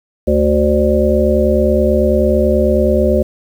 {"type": "harmonic tone with a mistuned harmonic", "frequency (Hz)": 74, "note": "D2", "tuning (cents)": 14, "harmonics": [1, 3, 5, 7, 8], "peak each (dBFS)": [-16, -16, -16, -16, -16], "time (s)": [0.27, 3.23], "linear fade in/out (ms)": 10, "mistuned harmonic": 7, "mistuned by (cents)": 16, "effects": ["7-bit"]}